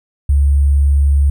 sine tone with sample-and-hold, 70.5 Hz, C#2, 30 cents sharp, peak -8 dBFS, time 0.29-1.3 s, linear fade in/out 5 ms, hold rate 8820 Hz, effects none

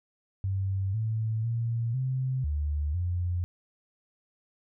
sine tone with pitch steps, 96.6 / 110.6 / 116 / 130.2 / 74 / 88.4 Hz, G2 / A2 / A#2 / C3 / D2 / F2, -25 / +9 / -8 / -8 / +14 / +22 cents, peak -26 dBFS, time 0.44-3.44 s, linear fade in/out 0 ms, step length 500 ms, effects none

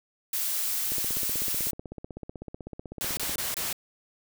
blue noise, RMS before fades -29 dBFS, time 0.33-1.71 s, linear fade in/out 5 ms
click train, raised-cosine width 2 ms, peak -25 dBFS, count 40, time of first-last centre 0.92-3.357 s, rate 16 Hz
white noise bursts, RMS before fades -31 dBFS, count 4, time 3.01-3.728 s, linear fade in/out 0 ms, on 160 ms, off 26 ms
effects none

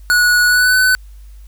square tone with pitch glide, 1464 to 1506 Hz, F#6 to F#6, -19 to +30 cents, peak -10 dBFS, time 0.1-0.95 s, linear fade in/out 0 ms, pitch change +49 cents, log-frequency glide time 0.46-0.75 s, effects added 50 Hz sine -34 dBFS peak until 1.47 s + white hiss -55 dBFS RMS until 1.47 s

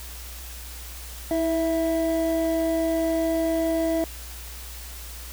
triangle tone pair together, 324 / 659.3 Hz, E4 / E5, -30 / 0 cents, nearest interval octave, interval 1230 cents, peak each -22 / -22 dBFS, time 1.31-4.04 s, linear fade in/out 0 ms, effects added 60 Hz sine -38 dBFS peak until 5.32 s + white hiss -41 dBFS RMS until 5.32 s

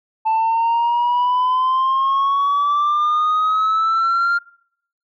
sine exponential sweep, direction up, 880 to 1401 Hz, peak -12 dBFS, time 0.25-4.39 s, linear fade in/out 20 ms, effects noise-tail reverb RT60 0.7 s tail -26 dB re dry + tanh soft clip ceiling -13 dBFS

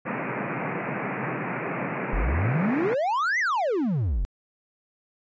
pink band-pass noise, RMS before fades -30 dBFS, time 0.05-2.95 s, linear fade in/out 20 ms, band 120 to 2500 Hz, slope 96 dB/octave
triangle exponential two-way sweep, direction up then down, 38.89 to 2093 to 38.89 Hz, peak -20 dBFS, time 2.13-4.25 s, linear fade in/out 0 ms, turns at 3.39 s
effects resampled to 16000 Hz

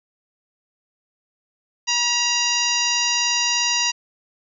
harmonic tone with a mistuned harmonic, 963 Hz, B5, 44 cents flat, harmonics 1 / 2 / 3 / 4 / 5 / 6 / 7, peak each -28 / -29 / -23 / -29 / -24 / -24 / -29 dBFS, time 1.87-3.92 s, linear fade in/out 20 ms, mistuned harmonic 3, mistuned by -57 cents, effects none

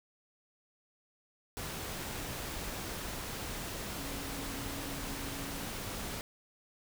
sine tone in noise, 277.2 Hz, C#4, in tune, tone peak -45 dBFS, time 3.98-5.65 s, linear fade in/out 0 ms, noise pink, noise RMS -40 dBFS, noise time 1.57-6.21 s, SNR -8 dB, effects none

